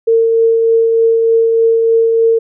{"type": "tone with tremolo", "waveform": "sine", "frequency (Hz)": 455, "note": "A#4", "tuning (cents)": -42, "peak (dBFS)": -6, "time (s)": [0.07, 2.39], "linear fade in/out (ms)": 10, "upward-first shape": "triangle", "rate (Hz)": 3.3, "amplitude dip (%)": 30, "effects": []}